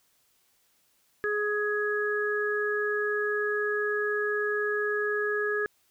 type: harmonic tone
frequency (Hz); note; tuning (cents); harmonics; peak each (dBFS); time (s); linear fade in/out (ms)
418; G#4; +11; 1 / 3 / 4; -28 / -36 / -29; 1.24-5.66; 0
effects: white hiss -68 dBFS RMS until 5.9 s